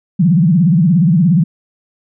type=tone with vibrato; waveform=sine; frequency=169.9 Hz; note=F3; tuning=47 cents flat; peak=-7 dBFS; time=0.19-1.44 s; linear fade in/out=10 ms; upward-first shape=sine; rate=17 Hz; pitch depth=230 cents each way; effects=none